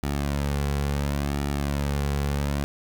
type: tone with flanger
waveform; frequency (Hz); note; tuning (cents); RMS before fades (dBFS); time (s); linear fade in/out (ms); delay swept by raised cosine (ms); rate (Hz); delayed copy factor
sawtooth; 71.1; C#2; +45; -26; 0.03-2.64; 0; 1.9 to 3.3; 0.71; -0.55
effects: none